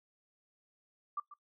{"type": "tone with echo", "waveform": "sine", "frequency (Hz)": 1174.7, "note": "D6", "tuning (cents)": 0, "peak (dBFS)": -33, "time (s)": [1.17, 1.2], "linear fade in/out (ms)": 5, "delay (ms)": 140, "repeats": 1, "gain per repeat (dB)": -15, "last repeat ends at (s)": 1.34, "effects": ["noise-tail reverb RT60 0.1 s tail -18 dB re dry"]}